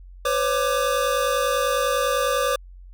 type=tone cluster; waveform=square; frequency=506 / 556 / 1184 Hz; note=B4 / C#5 / D6; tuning=+42 / +5 / +14 cents; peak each=-25 dBFS; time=0.25-2.56 s; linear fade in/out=5 ms; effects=added 45 Hz sine -40 dBFS peak until 2.93 s